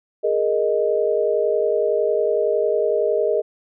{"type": "chord", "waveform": "sine", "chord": "Ab suspended second", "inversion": "none", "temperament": "equal", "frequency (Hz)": [415.3, 466.2, 622.3], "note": ["Ab4", "Bb4", "Eb5"], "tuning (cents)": [0, 0, 0], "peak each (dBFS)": -21, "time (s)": [0.23, 3.42], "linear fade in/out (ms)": 20, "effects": []}